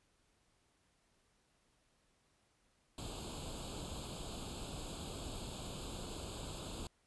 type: noise with comb filter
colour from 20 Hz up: pink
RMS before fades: -45 dBFS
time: 2.98-6.87 s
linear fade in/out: 2 ms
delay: 0.26 ms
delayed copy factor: +0.95
effects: pink hiss -75 dBFS RMS until 7.06 s + resampled to 24000 Hz